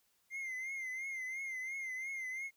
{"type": "tone with vibrato", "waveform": "triangle", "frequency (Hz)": 2093, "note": "C7", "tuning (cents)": 0, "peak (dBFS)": -37, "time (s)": [0.3, 2.51], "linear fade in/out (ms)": 50, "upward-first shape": "triangle", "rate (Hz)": 2.9, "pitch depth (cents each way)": 77, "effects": ["white hiss -75 dBFS RMS until 2.56 s"]}